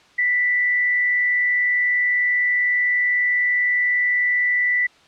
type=tone with frequency modulation; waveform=sine; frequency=1975.5 Hz; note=B6; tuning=in tune; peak=-16 dBFS; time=0.18-4.87 s; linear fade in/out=10 ms; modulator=122 Hz; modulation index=0.26; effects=white hiss -52 dBFS RMS until 5.07 s + low-pass 4000 Hz 12 dB/octave